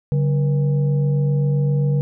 sine tone with frequency modulation, 143.7 Hz, D3, 37 cents flat, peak -15 dBFS, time 0.12-2.01 s, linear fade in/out 0 ms, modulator 335 Hz, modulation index 0.44, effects none

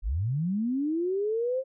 sine linear sweep, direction up, 38.58 to 537 Hz, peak -25 dBFS, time 0.02-1.64 s, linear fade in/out 50 ms, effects none

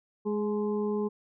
harmonic tone with a mistuned harmonic, 208.7 Hz, G#3, 9 cents sharp, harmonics 1 / 2 / 4 / 5, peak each -30 / -29 / -43 / -43 dBFS, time 0.25-1.09 s, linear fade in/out 20 ms, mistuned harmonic 4, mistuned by +33 cents, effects none

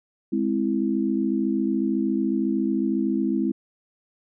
sine chord, Ab augmented, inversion none, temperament equal, 207.7 / 261.6 / 329.6 Hz, Ab3 / C4 / E4, 0 / 0 / 0 cents, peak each -25 dBFS, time 0.32-3.52 s, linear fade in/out 10 ms, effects none

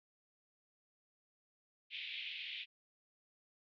pink band-pass noise, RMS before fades -45 dBFS, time 1.9-2.66 s, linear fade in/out 50 ms, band 2300 to 3600 Hz, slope 48 dB/octave, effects none

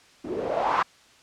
blue noise with low-pass filter sweep, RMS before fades -26 dBFS, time 0.24-0.83 s, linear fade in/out 10 ms, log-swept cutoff 310 to 1200 Hz, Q 5.3, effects white hiss -55 dBFS RMS until 1.22 s + low-pass 6000 Hz 12 dB/octave

